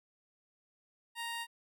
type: tone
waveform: 15% pulse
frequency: 932.3 Hz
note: A#5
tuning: in tune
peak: -31 dBFS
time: 1.15-1.47 s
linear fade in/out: 50 ms
effects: none